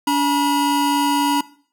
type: tone pair together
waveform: square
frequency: 286.2 / 962 Hz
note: D4 / B5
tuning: -45 / -46 cents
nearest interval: octave + major sixth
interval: 2099 cents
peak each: -19 dBFS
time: 0.07-1.41 s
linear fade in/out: 5 ms
effects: noise-tail reverb RT60 0.5 s tail -19 dB re dry